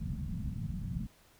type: low-pass noise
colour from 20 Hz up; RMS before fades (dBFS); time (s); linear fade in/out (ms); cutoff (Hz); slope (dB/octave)
white; -37; 0-1.07; 10; 210; 48
effects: pink hiss -63 dBFS RMS until 1.39 s